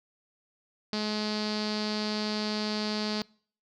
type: tone with low-pass filter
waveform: sawtooth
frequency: 212.4 Hz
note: G#3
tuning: 39 cents sharp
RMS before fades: -31 dBFS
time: 0.93-3.22 s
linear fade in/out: 0 ms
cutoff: 4600 Hz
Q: 6.9
effects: noise-tail reverb RT60 0.5 s tail -25 dB re dry